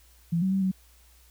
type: tone with pitch steps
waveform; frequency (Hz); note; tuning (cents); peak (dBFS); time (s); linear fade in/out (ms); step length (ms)
sine; 168.9 / 189.3 / 193 / 188.4; E3 / F#3 / G3 / F#3; +42 / +40 / -27 / +32; -22; 0.32-0.716; 10; 99
effects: added 60 Hz sine -56 dBFS peak until 1.3 s + white hiss -60 dBFS RMS until 1.3 s